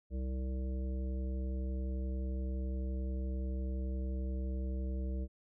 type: harmonic tone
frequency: 64.7 Hz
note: C2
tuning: 19 cents flat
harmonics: 1 / 3 / 5 / 7 / 9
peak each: -34 / -44 / -48 / -51 / -53 dBFS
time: 0.1-5.28 s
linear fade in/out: 50 ms
effects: none